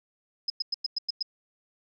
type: tone bursts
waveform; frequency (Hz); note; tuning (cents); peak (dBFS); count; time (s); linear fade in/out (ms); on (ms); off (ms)
sine; 5080; D#8; +35; -25; 7; 0.48-1.227; 5; 21; 100
effects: none